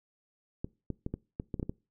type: clicks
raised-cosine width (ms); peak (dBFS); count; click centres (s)
3; -21; 9; 0.645 / 0.903 / 1.064 / 1.14 / 1.399 / 1.542 / 1.597 / 1.629 / 1.695
effects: noise-tail reverb RT60 0.3 s tail -23 dB re dry